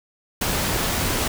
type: noise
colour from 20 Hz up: pink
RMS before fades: -23 dBFS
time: 0.41-1.28 s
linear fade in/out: 5 ms
effects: none